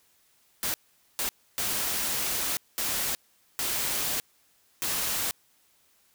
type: noise bursts at uneven times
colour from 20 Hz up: white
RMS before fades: -29 dBFS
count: 6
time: 0.63-0.74 / 1.19-1.29 / 1.58-2.57 / 2.78-3.15 / 3.59-4.2 / 4.82-5.31 s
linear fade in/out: 0 ms
effects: white hiss -65 dBFS RMS until 6.14 s